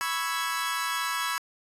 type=chord; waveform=sawtooth; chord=C# minor seventh; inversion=third; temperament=equal; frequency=987.8 / 1108.7 / 1318.5 / 1661.2 Hz; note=B5 / C#6 / E6 / G#6; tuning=0 / 0 / 0 / 0 cents; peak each=-30 / -30 / -29 / -29 dBFS; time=0.01-1.38 s; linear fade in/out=0 ms; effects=resampled to 32000 Hz